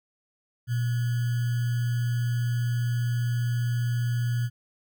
sine tone with sample-and-hold, 120 Hz, B2, 49 cents flat, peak -23 dBFS, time 0.67-4.5 s, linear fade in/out 50 ms, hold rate 1575 Hz, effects none

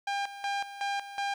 sawtooth tone with tremolo, 801 Hz, G5, 37 cents sharp, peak -25 dBFS, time 0.07-1.34 s, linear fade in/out 5 ms, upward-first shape square, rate 2.7 Hz, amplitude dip 75%, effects low-pass 5000 Hz 12 dB/octave + 10-bit

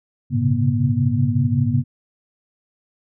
sine tone cluster, 102 / 115 / 133 / 138.4 / 240 Hz, G#2 / A#2 / C3 / C#3 / B3, -31 / -23 / +29 / -2 / -49 cents, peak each -22 dBFS, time 0.3-1.84 s, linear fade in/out 50 ms, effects none

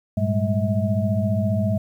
sine tone cluster, 102.5 / 117.4 / 195.3 / 209.9 / 643 Hz, G#2 / A#2 / G3 / G#3 / E5, -22 / +13 / -6 / +19 / -43 cents, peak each -22 / -28 / -26 / -25 / -27 dBFS, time 0.17-1.78 s, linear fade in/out 5 ms, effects 9-bit

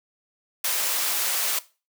white high-pass noise, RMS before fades -25 dBFS, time 0.64-1.59 s, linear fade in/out 5 ms, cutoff 530 Hz, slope 12 dB/octave, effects noise-tail reverb RT60 0.3 s tail -17 dB re dry

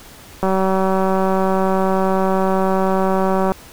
click train, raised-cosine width 1 ms, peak -5 dBFS, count 588, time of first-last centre 0.43-3.519 s, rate 190 Hz, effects pink hiss -41 dBFS RMS until 3.72 s

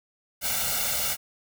white noise with comb filter, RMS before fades -27 dBFS, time 0.41-1.17 s, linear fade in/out 50 ms, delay 1.4 ms, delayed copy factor +1, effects none

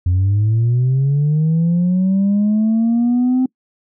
sine linear sweep, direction up, 87.31 to 259.7 Hz, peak -10 dBFS, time 0.06-3.46 s, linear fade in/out 5 ms, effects noise-tail reverb RT60 0.1 s tail -25 dB re dry + tanh soft clip ceiling -10 dBFS

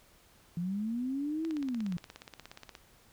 sine linear two-way sweep, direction up then down, 167 to 329.6 to 167 Hz, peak -31 dBFS, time 0.57-1.97 s, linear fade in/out 2 ms, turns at 1.47 s
click train, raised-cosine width 0.2 ms, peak -28 dBFS, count 23, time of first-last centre 1.45-2.752 s, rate 16.9 Hz
effects pink hiss -62 dBFS RMS until 3.12 s

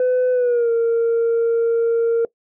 sine tone with pitch glide, 504 to 462.2 Hz, B4 to A#4, +35 to -15 cents, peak -12 dBFS, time 0-2.25 s, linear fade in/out 2 ms, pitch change -150 cents, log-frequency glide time 0.32-0.71 s, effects noise-tail reverb RT60 0.1 s tail -21 dB re dry + tanh soft clip ceiling -13 dBFS

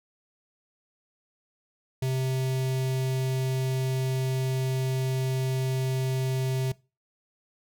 square tone with notch filter, 130.81 Hz, C3, in tune, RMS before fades -27 dBFS, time 2.02-6.72 s, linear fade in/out 5 ms, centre 1300 Hz, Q 1.2, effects noise-tail reverb RT60 0.3 s tail -22 dB re dry

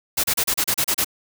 white noise bursts, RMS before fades -20 dBFS, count 9, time 0.17-1.046 s, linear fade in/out 10 ms, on 68 ms, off 33 ms, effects none

